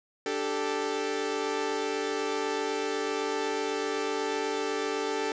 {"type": "chord", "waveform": "sawtooth", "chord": "D suspended fourth", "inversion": "none", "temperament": "equal", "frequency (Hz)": [293.7, 392, 440], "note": ["D4", "G4", "A4"], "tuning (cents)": [0, 0, 0], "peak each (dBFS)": [-32, -29, -27], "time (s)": [0.26, 5.32], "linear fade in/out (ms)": 2, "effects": ["resampled to 16000 Hz", "8-bit"]}